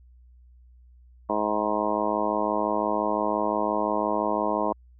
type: harmonic tone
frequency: 105.8 Hz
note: G#2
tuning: 33 cents sharp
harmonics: 2 / 3 / 4 / 5 / 6 / 7 / 8 / 9 / 10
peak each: -33 / -31 / -33 / -32 / -29 / -34 / -35 / -29 / -32 dBFS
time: 1.29-4.73 s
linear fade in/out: 10 ms
effects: added 61 Hz sine -50 dBFS peak until 4.99 s